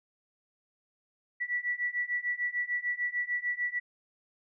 sine beating tone pair, 1950 / 1956.7 Hz, B6 / B6, -23 / -17 cents, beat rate 6.7 Hz, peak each -33 / -32 dBFS, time 1.4-3.8 s, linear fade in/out 20 ms, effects none

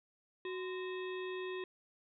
harmonic tone with a mistuned harmonic, 370 Hz, F#4, in tune, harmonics 1 / 3 / 5 / 7 / 9 / 10, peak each -39 / -49 / -49 / -51 / -56 / -56 dBFS, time 0.45-1.64 s, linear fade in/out 2 ms, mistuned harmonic 3, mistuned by -130 cents, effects none

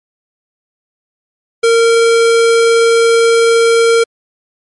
square tone, 460.7 Hz, A#4, 20 cents flat, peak -7 dBFS, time 1.63-4.04 s, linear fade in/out 10 ms, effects MP3 48 kbps

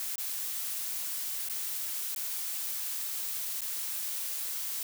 blue noise with dropouts, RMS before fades -35 dBFS, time 0-4.83 s, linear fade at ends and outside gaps 1 ms, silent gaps 0.157-0.181 / 1.487-1.497 / 2.148-2.161 / 3.608-3.617 s, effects none

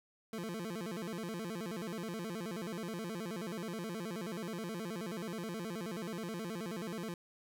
25% pulse tone with vibrato, 196 Hz, G3, in tune, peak -35 dBFS, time 0.33-7.14 s, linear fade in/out 2 ms, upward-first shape square, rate 9.4 Hz, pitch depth 220 cents each way, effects none

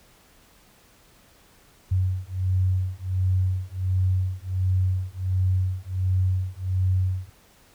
sine beating tone pair, 92.3 / 93.7 Hz, F#2 / F#2, -4 / +22 cents, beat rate 1.4 Hz, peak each -24 dBFS, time 1.91-7.3 s, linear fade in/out 10 ms, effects pink hiss -56 dBFS RMS until 7.74 s

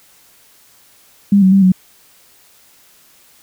sine tone with pitch steps, 200.6 / 188.5 / 195.4 / 185.5 Hz, G3 / F#3 / G3 / F#3, +40 / +32 / -5 / +5 cents, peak -6 dBFS, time 1.32-1.72 s, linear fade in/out 5 ms, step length 100 ms, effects white hiss -49 dBFS RMS until 3.42 s

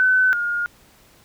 sine tone pair in turn, 1513 / 1422.5 Hz, F#6 / F6, +38 / +31 cents, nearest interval minor second, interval 107 cents, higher first, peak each -13 / -20 dBFS, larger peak first, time 0-0.33 / 0.33-0.66 s, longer neither, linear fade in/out 0 ms, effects pink hiss -53 dBFS RMS until 1.24 s

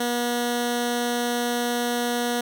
10% pulse tone with notch filter, 240.6 Hz, B3, 45 cents flat, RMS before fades -25 dBFS, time 0-2.41 s, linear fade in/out 5 ms, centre 1100 Hz, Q 1.9, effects none

